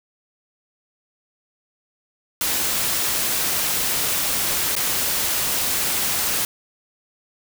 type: noise with dropouts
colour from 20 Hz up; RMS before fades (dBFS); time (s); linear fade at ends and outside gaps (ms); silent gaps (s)
white; -22; 2.41-6.45; 1; 4.753-4.764
effects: none